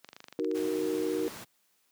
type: clicks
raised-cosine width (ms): 0.2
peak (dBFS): -28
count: 12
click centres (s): 0.046 / 0.089 / 0.131 / 0.165 / 0.204 / 0.242 / 0.284 / 0.326 / 0.397 / 0.446 / 0.514 / 0.576
type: chord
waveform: sine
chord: D# minor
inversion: none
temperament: equal with one note detuned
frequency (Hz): 311.1 / 371.5 / 466.2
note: D#4 / F#4 / A#4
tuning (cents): 0 / +7 / 0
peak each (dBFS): -32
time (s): 0.39-1.28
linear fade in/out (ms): 0
type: noise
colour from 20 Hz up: pink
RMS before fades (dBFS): -43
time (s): 0.54-1.45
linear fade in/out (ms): 20
effects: white hiss -71 dBFS RMS until 1.91 s + high-pass 150 Hz 12 dB/octave